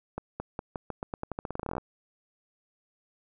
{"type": "accelerating click train", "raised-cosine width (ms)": 1, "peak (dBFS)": -19, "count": 22, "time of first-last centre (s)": [0.18, 1.781], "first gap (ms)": 220, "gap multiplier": 0.87, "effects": []}